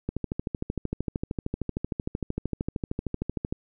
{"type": "click train", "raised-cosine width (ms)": 3, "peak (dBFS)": -15, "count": 46, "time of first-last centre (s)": [0.09, 3.525], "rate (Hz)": 13.1, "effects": []}